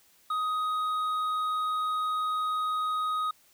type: tone with hard clipping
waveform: triangle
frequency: 1253 Hz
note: D#6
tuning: 12 cents sharp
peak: -28 dBFS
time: 0.3-3.31 s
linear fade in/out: 5 ms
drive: 8 dB
effects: white hiss -62 dBFS RMS until 3.53 s